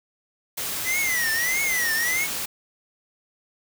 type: noise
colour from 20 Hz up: white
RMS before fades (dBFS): -29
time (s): 0.57-2.46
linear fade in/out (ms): 10
type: tone with vibrato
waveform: square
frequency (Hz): 1975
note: B6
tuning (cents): 0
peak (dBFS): -23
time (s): 0.84-2.28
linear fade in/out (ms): 50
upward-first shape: triangle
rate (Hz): 1.6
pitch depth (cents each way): 200
effects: none